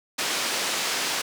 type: band-pass noise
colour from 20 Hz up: white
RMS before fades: -27 dBFS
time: 0.18-1.22 s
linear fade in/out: 10 ms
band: 250 to 5700 Hz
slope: 12 dB/octave
effects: none